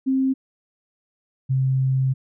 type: tone pair in turn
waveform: sine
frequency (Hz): 264.9 / 132.11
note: C4 / C3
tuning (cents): +22 / +17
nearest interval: octave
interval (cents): 1205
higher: first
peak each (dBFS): -17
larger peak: neither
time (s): 0.06-0.34 / 1.49-2.14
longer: second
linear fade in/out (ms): 20
effects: none